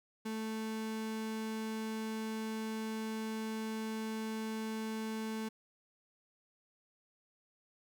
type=tone; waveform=35% pulse; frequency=220 Hz; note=A3; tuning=in tune; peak=-35 dBFS; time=0.25-5.49 s; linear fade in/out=10 ms; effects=none